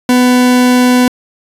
40% pulse tone, 249.1 Hz, B3, 15 cents sharp, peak -5 dBFS, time 0.09-1.08 s, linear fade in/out 2 ms, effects resampled to 32000 Hz

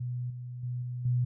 sine tone with level steps, 123.47 Hz, B2, in tune, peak -31 / -37 / -31 / -33 / -24 dBFS, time 0-1.25 s, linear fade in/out 10 ms, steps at 0.3 / 0.63 / 0.82 / 1.05 s, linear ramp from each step 5 ms, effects none

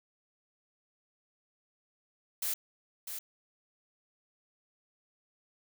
blue noise with echo, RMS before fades -33 dBFS, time 2.42-2.54 s, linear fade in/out 5 ms, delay 650 ms, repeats 1, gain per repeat -7 dB, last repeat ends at 3.19 s, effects none

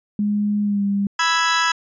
sine tone with pitch glide, 207.1 to 200.2 Hz, G#3 to G3, -5 to +37 cents, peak -17 dBFS, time 0.19-1.07 s, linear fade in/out 2 ms, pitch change -58 cents, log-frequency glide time 0.62-0.83 s
sawtooth chord, E major, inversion second, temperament equal, 987.8 / 1318.5 / 1661.2 Hz, B5 / E6 / G#6, 0 / 0 / 0 cents, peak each -17 / -17 / -17 dBFS, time 1.19-1.72 s, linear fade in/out 5 ms
effects resampled to 16000 Hz

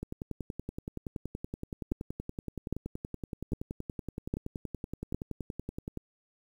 two click trains, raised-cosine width 3 ms, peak -17 / -23 dBFS, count 5 / 64, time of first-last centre 1.92-5.146 / 0.03-5.973 s, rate 1.24 / 10.6 Hz, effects 9-bit

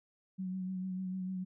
sine tone with vibrato, 186.2 Hz, F#3, 11 cents sharp, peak -35 dBFS, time 0.38-1.45 s, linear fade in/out 20 ms, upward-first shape triangle, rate 6.7 Hz, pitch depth 33 cents each way, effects none

